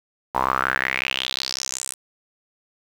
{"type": "tone with band-pass filter sweep", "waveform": "sawtooth", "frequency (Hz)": 65.41, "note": "C2", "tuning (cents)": 0, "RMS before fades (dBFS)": -25, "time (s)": [0.34, 1.94], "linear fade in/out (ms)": 20, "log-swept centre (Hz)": [910, 9100], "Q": 5.6, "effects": ["7-bit"]}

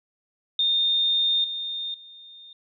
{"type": "tone with level steps", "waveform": "sine", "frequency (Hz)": 3644, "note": "A#7", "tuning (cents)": -40, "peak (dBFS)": [-19, -28, -43], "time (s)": [0.59, 2.53], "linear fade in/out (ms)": 2, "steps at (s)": [1.44, 1.94], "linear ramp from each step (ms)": 2, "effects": []}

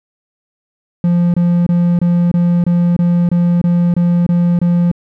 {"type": "tone bursts", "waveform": "triangle", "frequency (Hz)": 173.9, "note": "F3", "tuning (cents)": -7, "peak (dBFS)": -7, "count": 12, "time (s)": [1.04, 4.915], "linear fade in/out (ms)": 2, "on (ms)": 300, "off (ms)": 25, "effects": []}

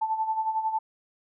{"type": "tone with tremolo", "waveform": "sine", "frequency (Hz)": 880, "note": "A5", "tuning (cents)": 0, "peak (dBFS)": -22, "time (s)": [0.01, 0.79], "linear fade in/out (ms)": 10, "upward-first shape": "sine", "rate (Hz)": 11, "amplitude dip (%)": 65, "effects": []}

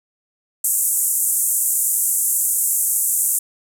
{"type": "band-pass noise", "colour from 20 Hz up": "pink", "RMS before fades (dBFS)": -19, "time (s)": [0.64, 3.39], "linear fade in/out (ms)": 5, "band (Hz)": [7500, 14000], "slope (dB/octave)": 48, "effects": []}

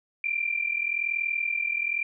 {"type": "tone pair together", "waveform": "sine", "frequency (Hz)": [2349, 2390], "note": ["D7", "D7"], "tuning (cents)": [0, 30], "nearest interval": "unison", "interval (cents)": 30, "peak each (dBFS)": -28, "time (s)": [0.24, 2.03], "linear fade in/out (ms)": 2, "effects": []}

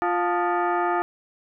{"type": "tone with frequency modulation", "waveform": "sine", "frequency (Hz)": 178.4, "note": "F3", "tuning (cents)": 37, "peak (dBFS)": -20, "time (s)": [0.02, 1.02], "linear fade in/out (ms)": 0, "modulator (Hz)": 528, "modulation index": 2.4, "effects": []}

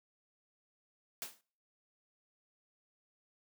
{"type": "noise with exponential decay", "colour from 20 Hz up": "white", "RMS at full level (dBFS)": -38, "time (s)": [1.22, 1.41], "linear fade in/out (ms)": 0, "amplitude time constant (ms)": 41, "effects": ["noise-tail reverb RT60 0.5 s tail -26 dB re dry", "high-pass 150 Hz 12 dB/octave"]}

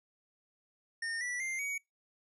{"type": "tone with pitch steps", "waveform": "square", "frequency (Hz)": [1828, 1959.2, 2100, 2251], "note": ["A#6", "B6", "C7", "C#7"], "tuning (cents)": [-34, -14, 6, 26], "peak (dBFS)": -35, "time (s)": [1.02, 1.78], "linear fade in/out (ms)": 5, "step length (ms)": 190, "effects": ["noise-tail reverb RT60 0.2 s tail -25 dB re dry", "resampled to 24000 Hz"]}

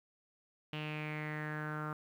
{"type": "tone with low-pass filter sweep", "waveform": "sawtooth", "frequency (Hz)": 152.5, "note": "D#3", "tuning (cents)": -34, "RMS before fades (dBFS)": -40, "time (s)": [0.73, 1.93], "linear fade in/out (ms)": 2, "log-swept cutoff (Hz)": [2900, 1300], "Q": 6, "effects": ["11-bit"]}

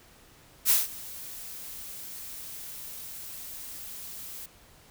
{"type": "noise with ADSR envelope", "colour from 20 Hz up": "blue", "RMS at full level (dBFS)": -20, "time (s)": [0.65, 4.46], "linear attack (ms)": 51, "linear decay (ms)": 170, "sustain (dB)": -21, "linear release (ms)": 5, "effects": ["pink hiss -56 dBFS RMS until 4.9 s"]}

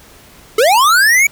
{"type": "linear sweep", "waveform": "square", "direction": "up", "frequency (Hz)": [408.5, 2299], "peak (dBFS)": -8, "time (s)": [0.58, 1.27], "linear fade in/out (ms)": 5, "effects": ["pink hiss -42 dBFS RMS until 1.31 s"]}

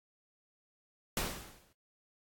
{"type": "noise with exponential decay", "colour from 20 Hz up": "pink", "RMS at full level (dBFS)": -31, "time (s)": [1.17, 1.73], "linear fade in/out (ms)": 1, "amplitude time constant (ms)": 120, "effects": ["AAC 64 kbps"]}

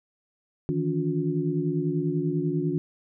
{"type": "tone cluster", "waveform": "sine", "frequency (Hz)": [153.6, 163.7, 284.9, 358.7], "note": ["D#3", "E3", "C#4", "F4"], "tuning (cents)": [-22, -12, 48, 46], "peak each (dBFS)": -29, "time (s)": [0.69, 2.78], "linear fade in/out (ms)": 0, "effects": []}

